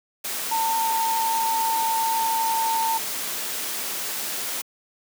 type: tone in noise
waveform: sine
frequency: 903 Hz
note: A5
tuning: 45 cents sharp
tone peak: -21 dBFS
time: 0.51-2.98 s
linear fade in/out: 10 ms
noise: white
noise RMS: -29 dBFS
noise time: 0.24-4.62 s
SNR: +5 dB
effects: high-pass 200 Hz 12 dB/octave